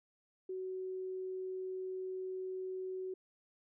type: tone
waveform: sine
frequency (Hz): 373.9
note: F#4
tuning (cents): +18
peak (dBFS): -38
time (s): 0.49-3.14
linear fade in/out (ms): 5
effects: none